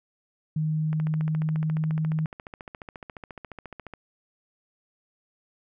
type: tone with pitch glide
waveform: sine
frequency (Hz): 155.56 to 157.19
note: D#3 to D#3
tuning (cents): 0 to +18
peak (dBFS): -23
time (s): 0.56-2.26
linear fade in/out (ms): 5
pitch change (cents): +18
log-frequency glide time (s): 0.7-2.06
type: click train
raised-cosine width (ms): 0.5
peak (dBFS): -24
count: 44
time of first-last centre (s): 0.93-3.937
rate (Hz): 14.3
effects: none